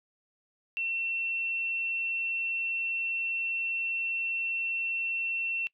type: tone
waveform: sine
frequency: 2705 Hz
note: E7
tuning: 44 cents sharp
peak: -29 dBFS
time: 0.77-5.67 s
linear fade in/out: 0 ms
effects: noise-tail reverb RT60 0.1 s tail -22 dB re dry